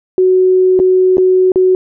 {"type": "tone with dropouts", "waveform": "sine", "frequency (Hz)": 371.1, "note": "F#4", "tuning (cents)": 5, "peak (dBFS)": -6, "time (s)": [0.18, 1.75], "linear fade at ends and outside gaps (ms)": 1, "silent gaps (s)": [[0.792, 0.799], [1.171, 1.181], [1.519, 1.558]], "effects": []}